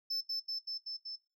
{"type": "tone with echo", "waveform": "sine", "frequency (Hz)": 5274, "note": "E8", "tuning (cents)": 0, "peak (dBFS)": -30, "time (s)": [0.1, 0.21], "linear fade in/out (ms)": 10, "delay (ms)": 190, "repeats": 5, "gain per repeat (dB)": -2, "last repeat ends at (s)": 1.16, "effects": ["noise-tail reverb RT60 0.3 s tail -17 dB re dry", "tanh soft clip ceiling -32 dBFS"]}